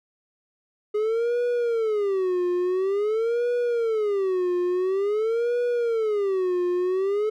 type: tone with vibrato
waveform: triangle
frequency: 415.3 Hz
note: G#4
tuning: in tune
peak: -19 dBFS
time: 0.94-7.3 s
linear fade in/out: 10 ms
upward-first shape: sine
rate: 0.48 Hz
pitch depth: 270 cents each way
effects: none